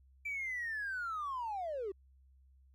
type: linear sweep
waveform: triangle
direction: down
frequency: 2340 to 366.3 Hz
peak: -33 dBFS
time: 0.25-1.92 s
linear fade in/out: 10 ms
effects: tanh soft clip ceiling -33 dBFS + added 66 Hz sine -61 dBFS peak until 2.74 s